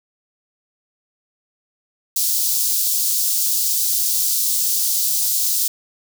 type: high-pass noise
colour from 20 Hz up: white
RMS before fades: -19 dBFS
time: 2.16-5.68 s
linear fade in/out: 5 ms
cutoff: 4400 Hz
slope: 24 dB/octave
effects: none